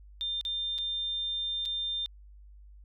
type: tone with dropouts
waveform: sine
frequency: 3600 Hz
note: A7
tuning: 39 cents sharp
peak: -30 dBFS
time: 0.21-2.06 s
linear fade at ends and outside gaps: 0 ms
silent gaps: 0.411-0.451 / 0.781-0.786 / 1.653-1.658 s
effects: added 50 Hz sine -49 dBFS peak until 2.84 s